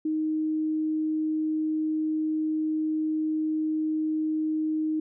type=tone; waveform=sine; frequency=311.7 Hz; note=D#4; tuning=3 cents sharp; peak=-24 dBFS; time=0.05-5 s; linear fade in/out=5 ms; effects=none